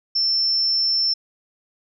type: tone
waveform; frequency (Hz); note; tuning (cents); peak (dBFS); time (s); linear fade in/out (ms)
sine; 5360; E8; +28; -17; 0.15-1.14; 10
effects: none